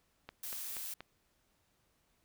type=click train; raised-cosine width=0.3 ms; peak=-29 dBFS; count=4; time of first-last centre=0.29-1.006 s; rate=4.19 Hz
type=noise; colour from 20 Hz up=blue; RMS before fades=-42 dBFS; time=0.43-0.94 s; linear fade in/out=5 ms
effects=pink hiss -75 dBFS RMS until 2.24 s